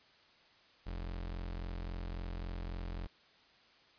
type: tone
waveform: 35% pulse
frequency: 43.65 Hz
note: F1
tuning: in tune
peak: -37 dBFS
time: 0.86-3.07 s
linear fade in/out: 10 ms
effects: white hiss -64 dBFS RMS until 3.98 s + resampled to 11025 Hz